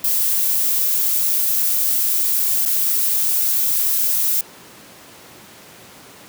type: noise with dropouts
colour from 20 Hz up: violet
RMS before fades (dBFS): -18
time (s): 0.04-4.41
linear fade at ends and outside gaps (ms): 2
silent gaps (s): 2.653-2.659
effects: pink hiss -42 dBFS RMS until 6.28 s + high-pass 150 Hz 12 dB/octave